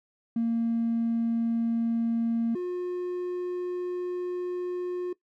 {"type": "tone pair in turn", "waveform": "triangle", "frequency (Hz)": [230.6, 358.5], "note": ["A#3", "F4"], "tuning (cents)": [-19, 45], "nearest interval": "minor sixth", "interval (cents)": 764, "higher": "second", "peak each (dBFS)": [-20, -26], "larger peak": "first", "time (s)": [[0.36, 2.55], [2.55, 5.13]], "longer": "second", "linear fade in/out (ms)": 5, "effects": ["noise-tail reverb RT60 0.1 s tail -20 dB re dry", "tanh soft clip ceiling -21 dBFS"]}